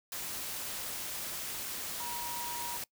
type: tone in noise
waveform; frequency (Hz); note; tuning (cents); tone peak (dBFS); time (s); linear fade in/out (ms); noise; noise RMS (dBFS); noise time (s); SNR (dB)
sine; 955; A#5; +42; -39; 2-2.77; 2; white; -39; 0.12-2.84; -3
effects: noise-tail reverb RT60 0.1 s tail -23 dB re dry